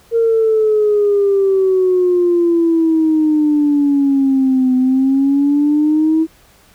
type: exponential two-way sweep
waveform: sine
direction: down then up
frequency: 463.8 to 254.2 to 323.6 Hz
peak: -9 dBFS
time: 0.11-6.27 s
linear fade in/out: 50 ms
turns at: 4.75 s
effects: tanh soft clip ceiling -5 dBFS + pink hiss -49 dBFS RMS until 6.74 s